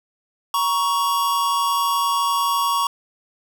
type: tone pair together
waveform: square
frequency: 944 / 1115.5 Hz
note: A#5 / C#6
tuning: +22 / +11 cents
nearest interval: minor third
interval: 289 cents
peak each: -24 / -20 dBFS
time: 0.54-2.87 s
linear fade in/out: 2 ms
effects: none